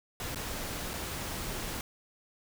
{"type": "noise with dropouts", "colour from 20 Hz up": "pink", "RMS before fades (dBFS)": -37, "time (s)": [0.2, 1.81], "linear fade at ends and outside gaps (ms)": 1, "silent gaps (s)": [[0.347, 0.358], [0.934, 0.938]], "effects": []}